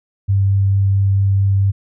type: tone with vibrato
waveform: sine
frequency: 98.2 Hz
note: G2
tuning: 4 cents sharp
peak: -11 dBFS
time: 0.28-1.72 s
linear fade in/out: 20 ms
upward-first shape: triangle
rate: 4.5 Hz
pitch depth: 8 cents each way
effects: none